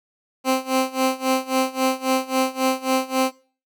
15% pulse tone with tremolo, 261.6 Hz, C4, in tune, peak -10 dBFS, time 0.44-3.32 s, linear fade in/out 50 ms, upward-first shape sine, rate 3.7 Hz, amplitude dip 90%, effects noise-tail reverb RT60 0.4 s tail -22 dB re dry

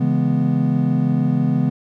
triangle chord, C# minor seventh, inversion none, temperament equal, 138.59 / 164.81 / 207.7 / 246.9 Hz, C#3 / E3 / G#3 / B3, 0 / 0 / 0 / 0 cents, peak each -18 / -19 / -21 / -18 dBFS, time 0-1.7 s, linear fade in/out 10 ms, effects none

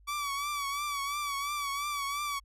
sawtooth tone with vibrato, 1145 Hz, D6, 44 cents flat, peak -28 dBFS, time 0.07-2.4 s, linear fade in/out 20 ms, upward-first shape triangle, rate 2.9 Hz, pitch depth 66 cents each way, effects added 50 Hz sine -56 dBFS peak until 2.44 s + resampled to 32000 Hz

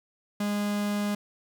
45% pulse tone, 205.9 Hz, G#3, 15 cents flat, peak -26 dBFS, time 0.4-1.15 s, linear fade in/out 5 ms, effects none

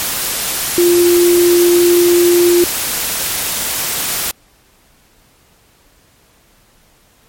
sine tone in noise, 349.2 Hz, F4, in tune, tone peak -7 dBFS, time 0.78-2.64 s, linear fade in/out 0 ms, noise white, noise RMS -18 dBFS, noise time 0-4.31 s, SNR +8 dB, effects pink hiss -51 dBFS RMS until 7.28 s + MP3 64 kbps

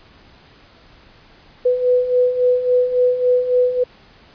sine beating tone pair, 495.2 / 498.8 Hz, B4 / B4, +5 / +17 cents, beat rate 3.6 Hz, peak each -20 / -14 dBFS, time 1.65-3.84 s, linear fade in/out 10 ms, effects pink hiss -48 dBFS RMS until 4.34 s + resampled to 11025 Hz

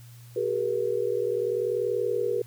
sine tone cluster, 378.8 / 419.2 / 479.6 Hz, F#4 / G#4 / A#4, +41 / +16 / +49 cents, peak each -30 / -29 / -27 dBFS, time 0.36-2.42 s, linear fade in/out 5 ms, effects added 119 Hz sine -45 dBFS peak until 2.46 s + white hiss -56 dBFS RMS until 2.46 s

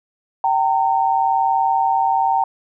sine tone pair together, 774.1 / 915 Hz, G5 / A#5, -22 / -32 cents, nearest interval minor third, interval 290 cents, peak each -17 dBFS, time 0.44-2.44 s, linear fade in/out 2 ms, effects none

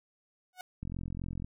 sawtooth tone with exponential growth, 735 Hz, F#5, 12 cents flat, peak -33 dBFS, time 0.53-0.61 s, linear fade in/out 1 ms, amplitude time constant 16 ms
click train, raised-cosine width 5 ms, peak -26 dBFS, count 28, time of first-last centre 0.83-1.445 s, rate 43.9 Hz
effects none

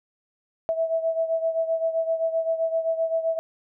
sine beating tone pair, 652 / 659.7 Hz, E5 / E5, -19 / +1 cents, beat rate 7.7 Hz, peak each -23 / -28 dBFS, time 0.69-3.39 s, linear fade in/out 0 ms, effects none

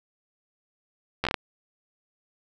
slowing click train, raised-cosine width 0.3 ms, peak -9 dBFS, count 6, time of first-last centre 1.24-1.342 s, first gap 12 ms, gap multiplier 1.27, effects none

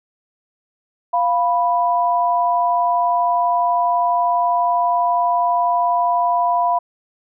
sine tone pair together, 698 / 985.8 Hz, F5 / B5, -1 / -3 cents, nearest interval tritone, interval 598 cents, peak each -17 dBFS, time 1.13-6.79 s, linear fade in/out 10 ms, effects none

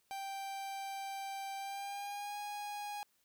45% pulse tone with pitch glide, 784 to 825.4 Hz, G5 to G#5, 0 to -11 cents, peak -40 dBFS, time 0.11-3.03 s, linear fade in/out 0 ms, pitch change +89 cents, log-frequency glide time 1.58-2.38 s, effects white hiss -75 dBFS RMS until 3.24 s

